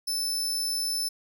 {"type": "tone", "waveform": "sawtooth", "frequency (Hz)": 5274, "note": "E8", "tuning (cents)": 0, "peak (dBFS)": -24, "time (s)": [0.07, 1.09], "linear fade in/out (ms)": 10, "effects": []}